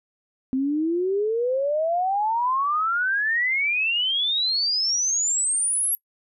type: exponential sweep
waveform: sine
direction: up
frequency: 257 to 11470 Hz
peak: -20 dBFS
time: 0.53-5.95 s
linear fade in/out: 0 ms
effects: noise-tail reverb RT60 0.1 s tail -24 dB re dry